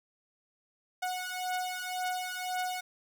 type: beating tone pair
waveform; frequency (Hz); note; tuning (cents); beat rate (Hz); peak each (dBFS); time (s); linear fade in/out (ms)
sawtooth; 732 / 733.9; F#5 / F#5; -19 / -14; 1.9; -32 / -32; 1.02-2.81; 10
effects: none